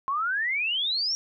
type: exponential sweep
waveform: sine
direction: up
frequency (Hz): 1053 to 5690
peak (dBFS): -24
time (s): 0.08-1.15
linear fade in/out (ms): 0
effects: none